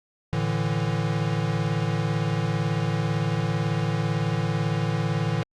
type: chord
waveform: square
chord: A suspended fourth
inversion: none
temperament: equal with one note detuned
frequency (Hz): 111.99 / 146.83 / 164.81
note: A2 / D3 / E3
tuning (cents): +31 / 0 / 0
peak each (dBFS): -28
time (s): 0.33-5.43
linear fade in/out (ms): 0
effects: low-pass 5000 Hz 12 dB/octave + Opus 48 kbps